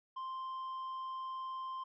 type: tone with tanh clipping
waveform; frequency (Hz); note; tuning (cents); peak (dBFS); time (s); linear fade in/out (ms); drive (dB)
sine; 1046.5; C6; 0; -40; 0.16-1.84; 10; 4
effects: none